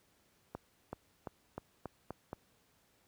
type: accelerating click train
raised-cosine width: 1 ms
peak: -26 dBFS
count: 7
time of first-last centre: 0.55-2.331 s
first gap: 380 ms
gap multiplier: 0.9
effects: pink hiss -71 dBFS RMS until 3.07 s + high-pass 60 Hz 12 dB/octave